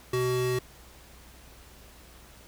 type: tone pair together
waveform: square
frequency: 125.78 / 376.9 Hz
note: B2 / F#4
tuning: +32 / +32 cents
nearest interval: octave + perfect fifth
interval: 1900 cents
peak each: -31 / -28 dBFS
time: 0.13-0.59 s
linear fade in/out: 5 ms
effects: added 60 Hz sine -53 dBFS peak until 2.47 s + pink hiss -53 dBFS RMS until 2.47 s

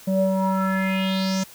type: tone with low-pass filter sweep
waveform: square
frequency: 190.4 Hz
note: F#3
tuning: 50 cents sharp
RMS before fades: -22 dBFS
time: 0.07-1.44 s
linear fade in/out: 10 ms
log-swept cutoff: 440 to 6700 Hz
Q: 4.5
effects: white hiss -46 dBFS RMS until 1.54 s

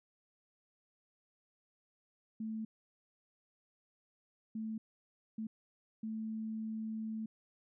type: tone bursts at uneven times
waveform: sine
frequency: 220 Hz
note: A3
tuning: in tune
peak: -37 dBFS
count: 4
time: 2.4-2.65 / 4.55-4.78 / 5.38-5.47 / 6.03-7.26 s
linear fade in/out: 5 ms
effects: none

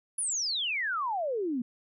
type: exponential sweep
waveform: sine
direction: down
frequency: 10520 to 230 Hz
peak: -28 dBFS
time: 0.18-1.62 s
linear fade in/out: 5 ms
effects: none

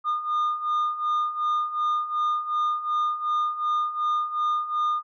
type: beating tone pair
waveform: sine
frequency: 1216 / 1218.7 Hz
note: D#6 / D#6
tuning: -40 / -36 cents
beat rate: 2.7 Hz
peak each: -26 / -22 dBFS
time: 0.04-5.03 s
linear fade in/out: 50 ms
effects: tanh soft clip ceiling -20 dBFS

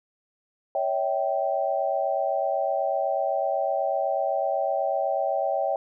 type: tone cluster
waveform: sine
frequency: 559 / 647 / 778 Hz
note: C#5 / E5 / G5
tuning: +14 / -32 / -13 cents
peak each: -27 dBFS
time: 0.75-5.76 s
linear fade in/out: 2 ms
effects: none

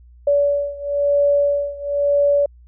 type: beating tone pair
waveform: sine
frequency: 572 / 573 Hz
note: D5 / D5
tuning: -46 / -43 cents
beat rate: 1 Hz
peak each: -17 / -19 dBFS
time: 0.27-2.46 s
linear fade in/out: 5 ms
effects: added 60 Hz sine -43 dBFS peak until 2.67 s

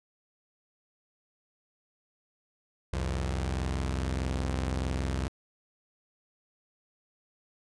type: tone pair together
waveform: sawtooth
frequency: 64.8 / 86.5 Hz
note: C2 / F2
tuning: -16 / -16 cents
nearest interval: perfect fourth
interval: 500 cents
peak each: -26 / -31 dBFS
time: 2.93-5.28 s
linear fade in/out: 0 ms
effects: resampled to 22050 Hz

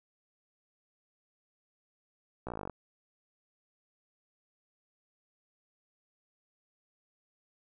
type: slowing click train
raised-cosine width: 1 ms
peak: -24 dBFS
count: 13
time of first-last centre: 2.47-2.697 s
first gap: 16 ms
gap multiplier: 1.03
effects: none

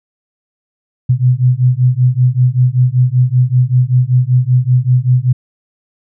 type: beating tone pair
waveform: sine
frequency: 123.47 / 128.67 Hz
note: B2 / C3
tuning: 0 / -29 cents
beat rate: 5.2 Hz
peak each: -11 dBFS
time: 1.09-5.33 s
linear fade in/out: 10 ms
effects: none

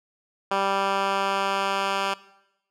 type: tone with band-pass filter sweep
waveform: 10% pulse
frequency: 196 Hz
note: G3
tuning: in tune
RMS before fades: -25 dBFS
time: 0.51-2.14 s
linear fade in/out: 5 ms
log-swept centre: 1200 to 2000 Hz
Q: 0.71
effects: noise-tail reverb RT60 0.9 s tail -19 dB re dry

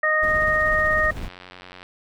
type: harmonic tone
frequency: 619 Hz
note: D#5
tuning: 9 cents flat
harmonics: 1 / 2 / 3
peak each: -24 / -24 / -19 dBFS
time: 0.03-1.11 s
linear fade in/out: 5 ms
type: noise with tremolo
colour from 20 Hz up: brown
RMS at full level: -29 dBFS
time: 0.22-1.29 s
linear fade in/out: 20 ms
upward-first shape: sine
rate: 16 Hz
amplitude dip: 40%
type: click train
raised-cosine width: 0.3 ms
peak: -24 dBFS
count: 61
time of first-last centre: 1.17-1.829 s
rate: 91 Hz
effects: none

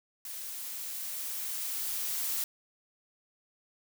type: noise with level ramp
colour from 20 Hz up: blue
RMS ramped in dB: -41 to -32 dBFS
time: 0.25-2.44 s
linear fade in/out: 2 ms
effects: none

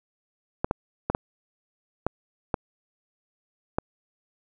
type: clicks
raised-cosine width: 1 ms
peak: -9 dBFS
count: 7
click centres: 0.645 / 0.711 / 1.1 / 1.149 / 2.066 / 2.542 / 3.785 s
effects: none

